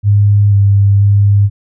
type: tone with pitch steps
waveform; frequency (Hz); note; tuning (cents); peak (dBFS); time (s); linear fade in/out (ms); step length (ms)
sine; 102.3 / 100 / 101.2; G#2 / G2 / G#2; -26 / +35 / -44; -5; 0.03-1.5; 50; 490
effects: none